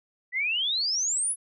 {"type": "exponential sweep", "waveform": "sine", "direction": "up", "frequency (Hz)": [1935, 10780], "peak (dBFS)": -24, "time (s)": [0.32, 1.36], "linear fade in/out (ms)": 50, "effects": []}